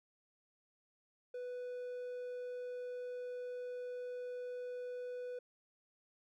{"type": "tone", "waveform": "triangle", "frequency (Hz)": 495.1, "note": "B4", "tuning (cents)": 4, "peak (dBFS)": -39, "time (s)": [1.34, 5.39], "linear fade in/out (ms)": 5, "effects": []}